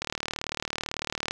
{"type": "click train", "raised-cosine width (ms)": 0.2, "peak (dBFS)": -12, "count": 50, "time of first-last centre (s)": [0.02, 1.309], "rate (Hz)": 38, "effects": []}